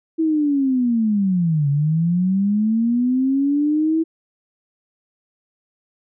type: linear two-way sweep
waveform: sine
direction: down then up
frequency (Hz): 327 to 139.5 to 327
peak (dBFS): -15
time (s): 0.18-4.04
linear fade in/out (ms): 20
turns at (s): 1.69
effects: none